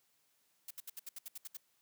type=noise bursts; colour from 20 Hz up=blue; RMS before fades=-45 dBFS; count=10; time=0.68-1.571 s; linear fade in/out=5 ms; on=27 ms; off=69 ms; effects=white hiss -75 dBFS RMS until 1.81 s + high-pass 80 Hz 12 dB/octave